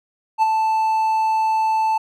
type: tone with ADSR envelope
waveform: triangle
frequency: 880 Hz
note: A5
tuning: in tune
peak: -9 dBFS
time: 0.38-1.98 s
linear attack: 43 ms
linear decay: 21 ms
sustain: -5 dB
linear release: 7 ms
effects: none

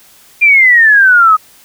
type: exponential sweep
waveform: sine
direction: down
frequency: 2419 to 1244.5 Hz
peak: -3 dBFS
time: 0.41-1.37 s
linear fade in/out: 20 ms
effects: white hiss -43 dBFS RMS until 1.64 s

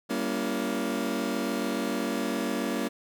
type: chord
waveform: 30% pulse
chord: G diminished seventh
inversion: none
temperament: just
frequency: 196 / 235.2 / 282.2 / 338.7 Hz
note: G3 / Bb3 / Db4 / Fb4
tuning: 0 / +16 / +31 / +47 cents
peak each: -32 / -29 / -30 / -32 dBFS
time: 0.09-2.89 s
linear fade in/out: 20 ms
effects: none

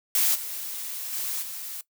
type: noise with level steps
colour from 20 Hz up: blue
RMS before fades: -22 / -34 / -30 / -36 dBFS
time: 0.15-1.81 s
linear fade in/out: 2 ms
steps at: 0.34 / 1.12 / 1.41 s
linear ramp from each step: 20 ms
effects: noise-tail reverb RT60 0.1 s tail -19 dB re dry

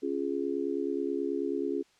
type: chord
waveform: sine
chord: Db major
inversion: none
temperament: just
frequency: 277.2 / 346.5 / 415.8 Hz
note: Db4 / F4 / Ab4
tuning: 0 / -14 / +2 cents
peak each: -33 dBFS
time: 0.02-1.83 s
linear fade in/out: 20 ms
effects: white hiss -65 dBFS RMS until 1.99 s + low-pass 6000 Hz 12 dB/octave

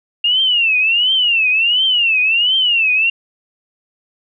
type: tone with vibrato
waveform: sine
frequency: 2794 Hz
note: F7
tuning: in tune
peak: -11 dBFS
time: 0.24-3.1 s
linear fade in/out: 5 ms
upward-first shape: triangle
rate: 1.4 Hz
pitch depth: 220 cents each way
effects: none

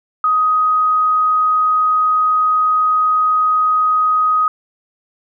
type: tone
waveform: sine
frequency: 1254 Hz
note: D#6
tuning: 13 cents sharp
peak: -11 dBFS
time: 0.24-4.48 s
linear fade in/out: 2 ms
effects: none

